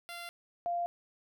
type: tone pair in turn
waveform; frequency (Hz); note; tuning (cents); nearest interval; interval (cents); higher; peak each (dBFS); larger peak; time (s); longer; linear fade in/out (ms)
10% pulse / sine; 691 / 694.6; F5 / F5; -19 / -10; unison; 9; second; -33 / -30; second; 0.09-0.29 / 0.66-0.86; neither; 0
effects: none